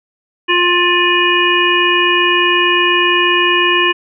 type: harmonic tone with a mistuned harmonic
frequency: 352.6 Hz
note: F4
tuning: 17 cents sharp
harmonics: 1 / 3 / 5 / 7 / 8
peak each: -16 / -16 / -16 / -16 / -16 dBFS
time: 0.48-3.93 s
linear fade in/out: 20 ms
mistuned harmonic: 8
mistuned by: +50 cents
effects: none